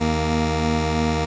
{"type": "tone pair together", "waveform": "15% pulse", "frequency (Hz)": [78.71, 233.1], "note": ["D#2", "A#3"], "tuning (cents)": [21, 0], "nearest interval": "octave + perfect fifth", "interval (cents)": 1879, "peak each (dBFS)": [-15, -16], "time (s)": [0, 1.26], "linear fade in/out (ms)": 20, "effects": ["resampled to 16000 Hz", "8-bit"]}